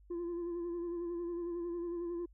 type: tone with vibrato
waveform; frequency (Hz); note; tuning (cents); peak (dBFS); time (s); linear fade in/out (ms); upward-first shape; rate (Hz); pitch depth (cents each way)
sine; 344.5; F4; -24; -33; 0.1-2.26; 10; sine; 11; 35
effects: tanh soft clip ceiling -35 dBFS + added 50 Hz sine -58 dBFS peak until 2.33 s